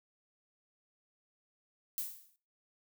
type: noise with exponential decay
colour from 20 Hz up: violet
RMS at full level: -34 dBFS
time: 1.98-2.36 s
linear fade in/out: 0 ms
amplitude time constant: 81 ms
effects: noise-tail reverb RT60 0.4 s tail -20 dB re dry